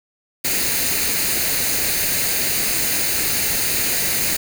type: noise with comb filter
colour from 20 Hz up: white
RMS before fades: -20 dBFS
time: 0.44-4.37 s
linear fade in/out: 10 ms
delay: 0.45 ms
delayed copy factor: +0.55
effects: none